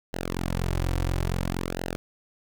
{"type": "tone with flanger", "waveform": "sawtooth", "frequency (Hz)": 44.21, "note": "F1", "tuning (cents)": 22, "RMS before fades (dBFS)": -28, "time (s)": [0.13, 1.96], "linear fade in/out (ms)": 0, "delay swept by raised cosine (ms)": [0.85, 4.85], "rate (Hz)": 0.59, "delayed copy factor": -0.9, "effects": []}